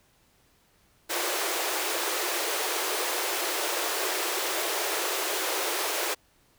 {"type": "high-pass noise", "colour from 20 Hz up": "pink", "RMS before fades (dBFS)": -29, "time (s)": [1.09, 6.15], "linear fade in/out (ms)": 20, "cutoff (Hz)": 330, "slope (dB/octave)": 96, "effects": ["pink hiss -64 dBFS RMS until 6.58 s"]}